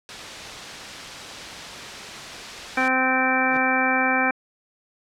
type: noise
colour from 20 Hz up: white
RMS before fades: -34 dBFS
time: 0.09-2.88 s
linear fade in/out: 0 ms
type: harmonic tone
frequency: 259.3 Hz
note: C4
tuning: 15 cents flat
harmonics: 1 / 2 / 3 / 4 / 5 / 6 / 7 / 9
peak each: -26 / -29 / -25 / -30 / -29 / -25 / -28 / -24 dBFS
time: 2.77-4.31 s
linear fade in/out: 5 ms
type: tone with exponential growth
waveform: 15% pulse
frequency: 156.2 Hz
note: D#3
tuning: 7 cents sharp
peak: -26 dBFS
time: 3.42-3.57 s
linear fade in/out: 2 ms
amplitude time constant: 31 ms
effects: low-pass 5000 Hz 12 dB/octave